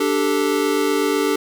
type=chord; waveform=square; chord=D suspended fourth; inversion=none; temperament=equal; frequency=293.7 / 392 / 440 Hz; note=D4 / G4 / A4; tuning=0 / 0 / 0 cents; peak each=-22 dBFS; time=0-1.36 s; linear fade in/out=5 ms; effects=none